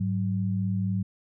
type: tone pair together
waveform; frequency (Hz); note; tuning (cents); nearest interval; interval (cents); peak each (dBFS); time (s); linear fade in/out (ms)
sine; 103.83 / 187.8; G#2 / F#3; 0 / +26; minor seventh; 1026; -27; 0-1.03; 10
effects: none

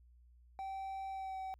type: tone with pitch glide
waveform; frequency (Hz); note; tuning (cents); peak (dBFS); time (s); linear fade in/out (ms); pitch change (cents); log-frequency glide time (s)
triangle; 774 to 762.5; G5 to G5; -22 to -48; -38; 0.59-1.54; 0; -26; 1.1-1.38
effects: added 60 Hz sine -60 dBFS peak until 1.59 s

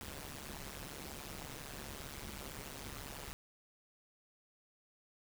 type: noise with amplitude modulation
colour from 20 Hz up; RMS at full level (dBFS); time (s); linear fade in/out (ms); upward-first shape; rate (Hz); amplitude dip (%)
pink; -43; 0.01-3.33; 0; sine; 142; 95
effects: none

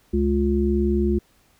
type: harmonic tone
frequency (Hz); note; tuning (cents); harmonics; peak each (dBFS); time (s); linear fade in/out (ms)
70.5; C#2; +30; 1 / 3 / 5; -22 / -22 / -22; 0.13-1.19; 10
effects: pink hiss -60 dBFS RMS until 1.59 s

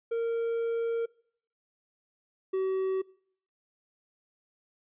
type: tone pair in turn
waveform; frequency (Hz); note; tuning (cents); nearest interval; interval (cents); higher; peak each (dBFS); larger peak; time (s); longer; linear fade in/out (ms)
triangle; 461.7 / 379.9; A#4 / F#4; -17 / +46; minor third; 337; first; -25 / -24; second; 0.11-1.06 / 2.53-3.02; first; 10
effects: noise-tail reverb RT60 0.6 s tail -23 dB re dry + resampled to 8000 Hz

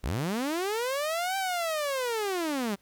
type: linear two-way sweep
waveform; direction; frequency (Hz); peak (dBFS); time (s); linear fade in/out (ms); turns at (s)
sawtooth; up then down; 43.44 to 784 to 189.8; -24; 0.03-2.76; 20; 1.37
effects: pink hiss -66 dBFS RMS until 2.81 s

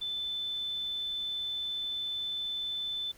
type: tone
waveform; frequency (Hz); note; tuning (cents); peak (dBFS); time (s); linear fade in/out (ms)
sine; 3520; A7; 0; -32; 0.01-3.12; 10
effects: pink hiss -58 dBFS RMS until 3.17 s

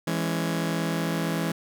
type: chord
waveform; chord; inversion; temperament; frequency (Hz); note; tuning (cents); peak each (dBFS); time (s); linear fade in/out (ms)
sawtooth; C# minor; first; just; 166.31 / 207.9 / 277.2; E3 / G#3 / C#4; +16 / +2 / 0; -23 / -28 / -28; 0.07-1.52; 5
effects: none

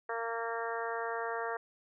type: harmonic tone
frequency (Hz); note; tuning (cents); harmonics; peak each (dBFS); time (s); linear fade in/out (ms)
230; A#3; -23; 2 / 3 / 4 / 5 / 6 / 7 / 8; -38 / -40 / -41 / -42 / -43 / -43 / -44; 0.09-1.57; 5
effects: none

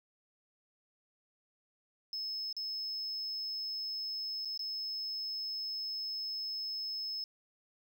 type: tone with dropouts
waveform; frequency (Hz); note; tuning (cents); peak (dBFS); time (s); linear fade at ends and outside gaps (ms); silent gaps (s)
triangle; 5200; E8; -24; -34; 2.13-7.24; 1; 2.527-2.566 / 4.449-4.455 / 4.576-4.593
effects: tanh soft clip ceiling -30 dBFS + 12-bit

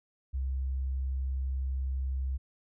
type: tone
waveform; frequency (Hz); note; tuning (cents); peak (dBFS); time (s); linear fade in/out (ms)
sine; 66; C2; +16; -29; 0.33-2.38; 20
effects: none

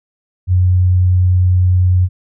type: tone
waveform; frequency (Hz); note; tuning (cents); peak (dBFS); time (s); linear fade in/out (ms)
sine; 91; F#2; -28; -8; 0.47-2.09; 50
effects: none

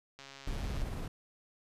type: click train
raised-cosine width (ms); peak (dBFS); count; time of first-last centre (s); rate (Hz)
0.2; -32; 87; 0.19-0.818; 137
type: noise with tremolo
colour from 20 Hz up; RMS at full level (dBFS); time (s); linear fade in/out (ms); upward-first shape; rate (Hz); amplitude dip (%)
brown; -35; 0.47-1.08; 5; sine; 18; 25
effects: resampled to 32000 Hz

